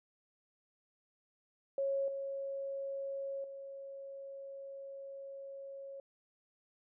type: tone with level steps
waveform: sine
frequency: 549 Hz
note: C#5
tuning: 17 cents flat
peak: -31 / -37 / -44 dBFS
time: 1.78-6 s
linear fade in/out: 2 ms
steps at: 2.08 / 3.44 s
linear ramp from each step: 2 ms
effects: none